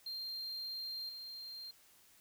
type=tone with level steps; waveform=triangle; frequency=4186 Hz; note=C8; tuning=in tune; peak=-39 / -44 dBFS; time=0.06-1.71 s; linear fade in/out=5 ms; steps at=1.09 s; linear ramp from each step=2 ms; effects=white hiss -65 dBFS RMS until 2.2 s